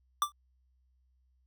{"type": "tone with exponential decay", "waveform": "square", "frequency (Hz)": 1174.7, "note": "D6", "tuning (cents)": 0, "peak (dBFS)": -22, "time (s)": [0.22, 0.32], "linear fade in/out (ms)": 1, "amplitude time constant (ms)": 21, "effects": ["added 63 Hz sine -67 dBFS peak until 1.46 s"]}